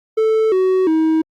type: tone with pitch steps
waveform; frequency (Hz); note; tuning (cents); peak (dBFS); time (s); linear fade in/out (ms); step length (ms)
triangle; 440 / 374.3 / 318.4; A4 / F#4 / D#4; 0 / +20 / +40; -10; 0.17-1.22; 10; 350
effects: Opus 48 kbps